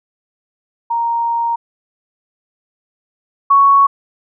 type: tone pair in turn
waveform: sine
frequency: 932.3 / 1112.2 Hz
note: A#5 / C#6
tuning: 0 / +5 cents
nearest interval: minor third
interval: 305 cents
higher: second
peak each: -14 / -6 dBFS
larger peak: second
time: 0.9-1.56 / 3.5-3.87 s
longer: first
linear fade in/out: 10 ms
effects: none